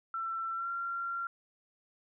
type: tone with pitch glide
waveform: sine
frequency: 1342 to 1376.5 Hz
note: E6 to F6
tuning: +31 to -25 cents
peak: -33 dBFS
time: 0.14-1.27 s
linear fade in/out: 2 ms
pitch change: +44 cents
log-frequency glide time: 0.52-0.69 s
effects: none